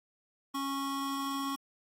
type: tone pair together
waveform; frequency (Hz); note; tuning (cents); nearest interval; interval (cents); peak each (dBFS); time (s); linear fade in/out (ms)
square; 275.4 / 1100; C#4 / C#6; -11 / -14; 2 octaves; 2397; -36 / -36; 0.54-1.56; 10
effects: AAC 48 kbps